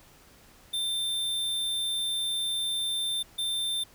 square tone bursts at uneven times, 3580 Hz, A7, 29 cents sharp, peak -28 dBFS, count 2, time 0.73-3.23 / 3.38-3.84 s, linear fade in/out 10 ms, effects pink hiss -56 dBFS RMS until 3.94 s

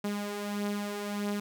sawtooth beating tone pair, 203.8 / 205.4 Hz, G#3 / G#3, -32 / -19 cents, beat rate 1.6 Hz, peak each -34 / -29 dBFS, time 0.04-1.4 s, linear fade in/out 5 ms, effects 11-bit

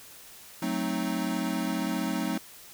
square chord, F# diminished seventh, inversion none, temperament equal, 185 / 220 / 261.6 / 311.1 Hz, F#3 / A3 / C4 / Eb4, 0 / 0 / 0 / 0 cents, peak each -34 dBFS, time 0.62-2.38 s, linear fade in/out 5 ms, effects white hiss -49 dBFS RMS until 2.73 s

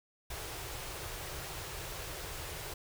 pink band-stop noise, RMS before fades -42 dBFS, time 0.3-2.74 s, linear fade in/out 5 ms, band 160 to 320 Hz, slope 48 dB/octave, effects none

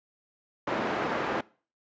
pink band-pass noise, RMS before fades -30 dBFS, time 0.67-1.41 s, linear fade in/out 5 ms, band 290 to 1600 Hz, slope 12 dB/octave, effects noise-tail reverb RT60 0.4 s tail -22 dB re dry + resampled to 16000 Hz

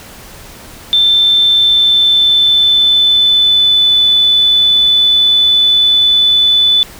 sine tone with pitch glide, 3551 to 3490 Hz, A7 to A7, +15 to -15 cents, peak -6 dBFS, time 0.93-6.83 s, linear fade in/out 0 ms, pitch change -30 cents, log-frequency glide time 1.4-4.08 s, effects pink hiss -34 dBFS RMS until 6.99 s

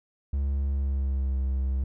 triangle tone with pitch glide, 69.3 to 66.09 Hz, C#2 to C2, 0 to +18 cents, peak -22 dBFS, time 0.33-1.84 s, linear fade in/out 5 ms, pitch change -82 cents, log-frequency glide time 0.7-1.37 s, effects none

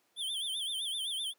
square tone with vibrato, 3322 Hz, G#7, in tune, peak -34 dBFS, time 0.16-1.34 s, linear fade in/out 50 ms, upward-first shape sine, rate 7.8 Hz, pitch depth 140 cents each way, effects pink hiss -72 dBFS RMS until 1.38 s + high-pass 300 Hz 12 dB/octave

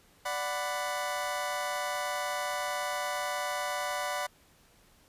25% pulse chord, B minor, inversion first, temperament equal with one note detuned, 587.3 / 740 / 994.6 Hz, D5 / F#5 / B5, 0 / 0 / +12 cents, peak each -32 dBFS, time 0.25-4.27 s, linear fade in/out 10 ms, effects pink hiss -62 dBFS RMS until 5.08 s + resampled to 32000 Hz

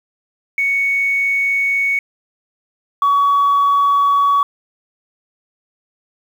sine tone pair in turn, 2224 / 1129.5 Hz, C#7 / C#6, +5 / +32 cents, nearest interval octave, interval 1173 cents, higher first, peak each -13 / -9 dBFS, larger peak second, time 0.58-1.99 / 3.02-4.43 s, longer neither, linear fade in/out 2 ms, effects tanh soft clip ceiling -8 dBFS + 7-bit

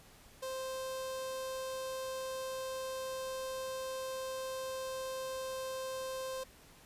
sawtooth tone with notch filter, 523.3 Hz, C5, in tune, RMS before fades -40 dBFS, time 0.42-6.44 s, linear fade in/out 10 ms, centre 2000 Hz, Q 1.3, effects pink hiss -59 dBFS RMS until 6.85 s + resampled to 32000 Hz

